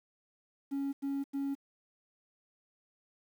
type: tone bursts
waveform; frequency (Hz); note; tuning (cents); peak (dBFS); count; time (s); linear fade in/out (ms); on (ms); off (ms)
triangle; 277.2; C#4; 0; -29; 3; 0.71-1.552; 20; 220; 91
effects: tanh soft clip ceiling -26 dBFS + 10-bit